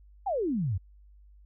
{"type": "exponential sweep", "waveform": "sine", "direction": "down", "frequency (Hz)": [847, 83.1], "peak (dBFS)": -26, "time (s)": [0.26, 0.78], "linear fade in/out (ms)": 10, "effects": ["added 50 Hz sine -52 dBFS peak until 1.45 s"]}